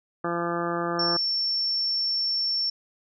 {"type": "harmonic tone", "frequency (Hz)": 171.3, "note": "F3", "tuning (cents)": -33, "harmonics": [1, 2, 3, 4, 5, 6, 7, 8, 9, 10], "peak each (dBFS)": [-34, -30, -33, -34, -36, -42, -31, -40, -39, -41], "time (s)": [0.24, 1.17], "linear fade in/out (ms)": 5}
{"type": "tone", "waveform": "sine", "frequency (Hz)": 5430, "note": "F8", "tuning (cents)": -50, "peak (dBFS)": -23, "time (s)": [0.99, 2.7], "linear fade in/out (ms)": 5}
{"effects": []}